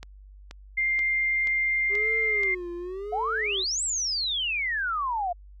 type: click train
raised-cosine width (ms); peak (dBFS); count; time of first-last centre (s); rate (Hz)
0.2; -23; 6; 0.03-2.434; 2.08
type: tone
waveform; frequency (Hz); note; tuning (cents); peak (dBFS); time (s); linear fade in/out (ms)
sine; 2103; C7; +8; -22; 0.77-2.55; 10
type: tone with vibrato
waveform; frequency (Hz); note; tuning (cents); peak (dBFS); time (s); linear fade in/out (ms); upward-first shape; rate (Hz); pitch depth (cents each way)
triangle; 393.7; G4; +8; -30; 1.89-3.65; 50; sine; 0.9; 220
type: exponential two-way sweep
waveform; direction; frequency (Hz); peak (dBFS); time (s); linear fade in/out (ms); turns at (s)
sine; up then down; 681 to 8070 to 681; -25; 3.12-5.33; 10; 3.83
effects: added 49 Hz sine -45 dBFS peak until 5.6 s